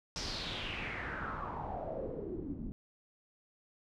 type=noise with low-pass filter sweep; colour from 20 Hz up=pink; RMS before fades=-40 dBFS; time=0.16-2.72 s; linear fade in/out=0 ms; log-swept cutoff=5600 to 220 Hz; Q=4.8; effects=none